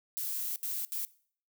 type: noise bursts at uneven times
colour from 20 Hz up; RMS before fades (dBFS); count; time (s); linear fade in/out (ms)
violet; -35; 3; 0.17-0.56 / 0.63-0.85 / 0.92-1.05; 0
effects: noise-tail reverb RT60 0.5 s tail -20 dB re dry